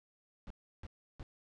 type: noise bursts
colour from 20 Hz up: brown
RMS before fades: -45 dBFS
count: 3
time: 0.47-1.229 s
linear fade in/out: 0 ms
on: 33 ms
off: 330 ms
effects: low-pass 5000 Hz 12 dB/octave